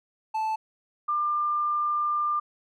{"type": "tone pair in turn", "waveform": ["triangle", "sine"], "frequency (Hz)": [876, 1195.6], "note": ["A5", "D6"], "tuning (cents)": [-8, 31], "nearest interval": "perfect fourth", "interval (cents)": 539, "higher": "second", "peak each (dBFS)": -23, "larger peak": "neither", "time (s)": [[0.34, 0.56], [1.08, 2.4]], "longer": "second", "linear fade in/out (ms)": 10, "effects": []}